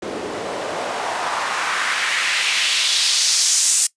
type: noise with band-pass filter sweep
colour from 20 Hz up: white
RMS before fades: -20 dBFS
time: 0.02-3.87 s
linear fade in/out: 5 ms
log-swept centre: 330 to 8100 Hz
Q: 1.7
effects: noise-tail reverb RT60 0.1 s tail -20 dB re dry + resampled to 22050 Hz